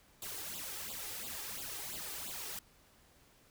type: noise with flanger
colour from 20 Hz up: white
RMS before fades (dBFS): -43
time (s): 0.22-2.59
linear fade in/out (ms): 2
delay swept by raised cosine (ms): 0.25 to 2.55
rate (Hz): 2.9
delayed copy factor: +0.9
effects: pink hiss -65 dBFS RMS until 3.5 s